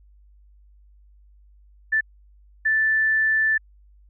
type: tone bursts at uneven times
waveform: sine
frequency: 1760 Hz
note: A6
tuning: in tune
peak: -17 dBFS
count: 2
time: 1.92-2.01 / 2.65-3.58 s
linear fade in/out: 10 ms
effects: added 50 Hz sine -50 dBFS peak until 4.09 s